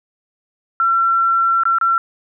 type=tone with dropouts; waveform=sine; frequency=1355 Hz; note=E6; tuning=47 cents sharp; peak=-12 dBFS; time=0.8-1.98 s; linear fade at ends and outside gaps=1 ms; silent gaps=1.635-1.654 / 1.785-1.812 s; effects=none